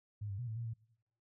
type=tone with pitch steps; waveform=sine; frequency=104.3 / 98.2 / 122.7 / 110.2 / 117.3 / 113.2 Hz; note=G#2 / G2 / B2 / A2 / A#2 / A2; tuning=+8 / +4 / -11 / +3 / +11 / +50 cents; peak=-38 dBFS; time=0.21-0.738 s; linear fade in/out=10 ms; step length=88 ms; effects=noise-tail reverb RT60 0.8 s tail -22 dB re dry